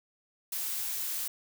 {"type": "noise", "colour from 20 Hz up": "blue", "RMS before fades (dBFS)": -34, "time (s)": [0.52, 1.28], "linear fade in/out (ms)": 5, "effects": []}